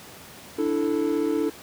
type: chord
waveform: triangle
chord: D suspended second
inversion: none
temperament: equal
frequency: 293.7 / 329.6 / 440 Hz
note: D4 / E4 / A4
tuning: 0 / 0 / 0 cents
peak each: -24 dBFS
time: 0.58-1.5 s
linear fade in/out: 10 ms
effects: pink hiss -44 dBFS RMS until 1.62 s + high-pass 100 Hz 12 dB/octave